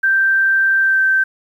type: tone with pitch glide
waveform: sine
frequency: 1568 to 1554.5 Hz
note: G6 to G6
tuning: 0 to -15 cents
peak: -11 dBFS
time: 0.03-1.24 s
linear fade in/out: 10 ms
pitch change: -15 cents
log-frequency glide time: 0.82-1 s
effects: 8-bit